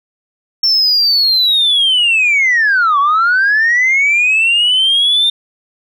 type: linear two-way sweep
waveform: sine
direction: down then up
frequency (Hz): 5440 to 1103 to 3628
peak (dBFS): -7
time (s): 0.63-5.3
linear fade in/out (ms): 5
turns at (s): 2.99
effects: tanh soft clip ceiling -6 dBFS